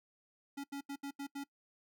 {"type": "tone bursts at uneven times", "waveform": "square", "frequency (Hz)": 280.1, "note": "C#4", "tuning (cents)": 18, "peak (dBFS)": -40, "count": 6, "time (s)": [[0.57, 0.64], [0.72, 0.81], [0.89, 0.96], [1.03, 1.11], [1.19, 1.27], [1.35, 1.44]], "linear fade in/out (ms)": 10, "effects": ["noise-tail reverb RT60 0.1 s tail -21 dB re dry"]}